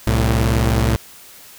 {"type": "tone pair together", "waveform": "sawtooth", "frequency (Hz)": [65.41, 111.8], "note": ["C2", "A2"], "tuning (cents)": [0, 28], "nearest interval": "major sixth", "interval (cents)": 928, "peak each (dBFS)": -13, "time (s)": [0.07, 0.96], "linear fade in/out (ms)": 0, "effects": ["white hiss -42 dBFS RMS until 1.58 s"]}